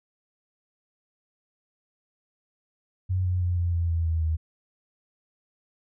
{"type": "tone with pitch steps", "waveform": "sine", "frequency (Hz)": [92.5, 90.54, 88.63, 86.76, 84.92, 83.13, 81.37, 79.65], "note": ["F#2", "F#2", "F2", "F2", "F2", "E2", "E2", "D#2"], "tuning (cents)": [0, -37, 26, -11, -48, 15, -22, 41], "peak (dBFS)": -22, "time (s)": [3.09, 4.37], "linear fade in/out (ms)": 20, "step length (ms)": 160, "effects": []}